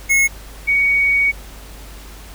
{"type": "tone pair in turn", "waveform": ["square", "sine"], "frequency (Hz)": [2178, 2242], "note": ["C#7", "C#7"], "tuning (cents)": [-31, 19], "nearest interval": "minor second", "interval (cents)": 50, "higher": "second", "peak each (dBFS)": -12, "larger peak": "neither", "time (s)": [[0.09, 0.28], [0.67, 1.32]], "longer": "second", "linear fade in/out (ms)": 20, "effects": ["added 50 Hz sine -35 dBFS peak until 2.34 s", "pink hiss -40 dBFS RMS until 2.34 s"]}